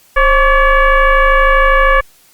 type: tone with frequency modulation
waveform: sine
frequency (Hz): 587.3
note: D5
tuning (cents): 0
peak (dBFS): -6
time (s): 0.16-2.01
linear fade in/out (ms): 10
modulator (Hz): 561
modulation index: 2.5
effects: white hiss -48 dBFS RMS until 2.33 s + Opus 48 kbps